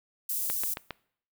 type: high-pass noise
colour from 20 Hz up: white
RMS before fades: -31 dBFS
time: 0.29-0.74 s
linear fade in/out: 5 ms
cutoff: 10000 Hz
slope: 12 dB/octave
type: click train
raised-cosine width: 0.3 ms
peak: -18 dBFS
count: 4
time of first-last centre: 0.5-0.907 s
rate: 7.37 Hz
effects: noise-tail reverb RT60 0.6 s tail -22 dB re dry